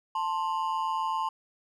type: ring-modulated tone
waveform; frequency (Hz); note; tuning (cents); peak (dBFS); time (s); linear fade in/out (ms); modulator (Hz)
triangle; 968; B5; -35; -22; 0.15-1.29; 5; 83.7
effects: none